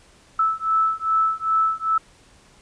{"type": "beating tone pair", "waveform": "sine", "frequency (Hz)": [1310, 1312.5], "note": ["E6", "E6"], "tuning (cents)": [-11, -8], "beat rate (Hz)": 2.5, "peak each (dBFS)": -21, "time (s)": [0.39, 1.98], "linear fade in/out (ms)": 5, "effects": ["pink hiss -53 dBFS RMS until 2.61 s", "resampled to 22050 Hz"]}